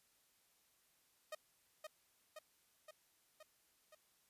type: tone with echo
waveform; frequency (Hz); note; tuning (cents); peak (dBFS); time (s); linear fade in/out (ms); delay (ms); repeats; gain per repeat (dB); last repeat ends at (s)
sawtooth; 620; D#5; -6; -40; 1.32-1.35; 5; 520; 5; -3; 3.95
effects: white hiss -75 dBFS RMS until 4.29 s + resampled to 32000 Hz